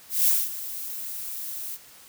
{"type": "noise with ADSR envelope", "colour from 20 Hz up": "violet", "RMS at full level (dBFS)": -19, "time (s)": [0.09, 1.78], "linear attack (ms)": 170, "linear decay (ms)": 230, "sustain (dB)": -15, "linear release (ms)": 40, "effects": ["white hiss -50 dBFS RMS until 2.08 s"]}